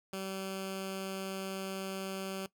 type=tone with notch filter; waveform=10% pulse; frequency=192 Hz; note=G3; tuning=36 cents flat; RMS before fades=-39 dBFS; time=0.13-2.46 s; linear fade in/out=2 ms; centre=890 Hz; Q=1.9; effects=noise-tail reverb RT60 0.1 s tail -18 dB re dry